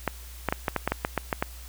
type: clicks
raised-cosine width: 0.5 ms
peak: -9 dBFS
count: 11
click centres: 0.077 / 0.487 / 0.525 / 0.682 / 0.763 / 0.876 / 0.92 / 1.049 / 1.177 / 1.328 / 1.425 s
effects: added 60 Hz sine -41 dBFS peak until 1.68 s + white hiss -48 dBFS RMS until 1.68 s